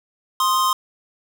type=tone pair together; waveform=square; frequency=1048.9 / 1244.5 Hz; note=C6 / D#6; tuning=+4 / 0 cents; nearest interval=minor third; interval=296 cents; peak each=-18 / -23 dBFS; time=0.4-0.73 s; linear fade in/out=2 ms; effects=none